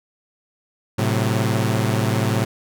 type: chord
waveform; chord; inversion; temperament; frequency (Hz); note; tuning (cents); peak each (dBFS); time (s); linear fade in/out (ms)
sawtooth; F# diminished; first; equal; 110 / 130.81 / 185; A2 / C3 / F#3; 0 / 0 / 0; -16 / -19 / -22; 0.98-2.45; 10
effects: none